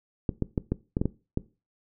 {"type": "clicks", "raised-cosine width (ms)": 3, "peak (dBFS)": -12, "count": 8, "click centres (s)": [0.292, 0.423, 0.578, 0.72, 0.969, 1.015, 1.056, 1.374], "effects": ["noise-tail reverb RT60 0.3 s tail -19 dB re dry"]}